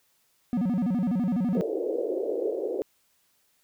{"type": "tone with vibrato", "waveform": "triangle", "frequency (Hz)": 211.4, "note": "G#3", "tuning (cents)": 31, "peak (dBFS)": -21, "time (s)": [0.53, 1.61], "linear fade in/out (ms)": 0, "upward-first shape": "square", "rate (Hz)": 12, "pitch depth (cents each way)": 250}
{"type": "band-pass noise", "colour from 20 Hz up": "white", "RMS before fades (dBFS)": -29, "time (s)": [1.55, 2.82], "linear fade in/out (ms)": 0, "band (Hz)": [340, 530], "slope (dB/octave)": 48}
{"effects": ["white hiss -68 dBFS RMS until 3.63 s"]}